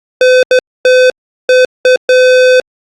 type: tone bursts at uneven times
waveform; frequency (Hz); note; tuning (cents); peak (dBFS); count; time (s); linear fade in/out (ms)
square; 508; B4; +49; -4; 6; 0.21-0.43 / 0.51-0.59 / 0.85-1.1 / 1.49-1.65 / 1.85-1.96 / 2.09-2.6; 2
effects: low-pass 5000 Hz 12 dB/octave + Opus 48 kbps